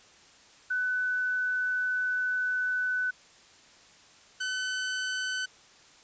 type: tone pair in turn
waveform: sine / sawtooth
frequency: 1499 / 1512 Hz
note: F#6 / F#6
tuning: +22 / +37 cents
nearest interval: unison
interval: 15 cents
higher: second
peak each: -26 dBFS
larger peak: neither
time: 0.7-3.11 / 4.4-5.46 s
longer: first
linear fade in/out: 10 ms
effects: white hiss -56 dBFS RMS until 6.03 s + resampled to 16000 Hz